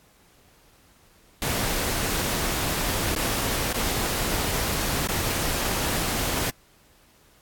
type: noise with dropouts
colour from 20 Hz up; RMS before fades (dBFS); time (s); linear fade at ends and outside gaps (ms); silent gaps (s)
pink; -26; 1.42-6.5; 1; 3.151-3.162 / 3.728-3.744 / 5.073-5.088
effects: pink hiss -58 dBFS RMS until 7.41 s + AAC 64 kbps